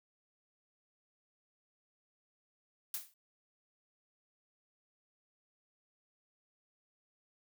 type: noise with exponential decay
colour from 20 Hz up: blue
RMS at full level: -35 dBFS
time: 2.94-3.14 s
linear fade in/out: 2 ms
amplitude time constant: 43 ms
effects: none